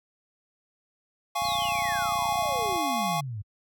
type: chord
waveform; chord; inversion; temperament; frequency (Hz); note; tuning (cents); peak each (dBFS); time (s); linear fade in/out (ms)
square; Db major; first; equal; 698.5 / 830.6 / 1108.7; F5 / Ab5 / Db6; 0 / 0 / 0; -31; 1.35-3.21; 10
type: click train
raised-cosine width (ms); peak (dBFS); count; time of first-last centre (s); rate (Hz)
5; -29; 41; 1.42-2.758; 29.9
type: exponential sweep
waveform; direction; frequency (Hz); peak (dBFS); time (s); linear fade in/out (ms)
sine; down; 4400 to 97; -31; 1.44-3.42; 10
effects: high-pass 60 Hz 12 dB/octave